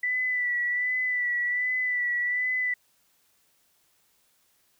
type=tone with vibrato; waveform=sine; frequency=1975.5 Hz; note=B6; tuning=in tune; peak=-24 dBFS; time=0.03-2.74 s; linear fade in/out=5 ms; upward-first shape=sine; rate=1.3 Hz; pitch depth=33 cents each way; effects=white hiss -67 dBFS RMS until 4.79 s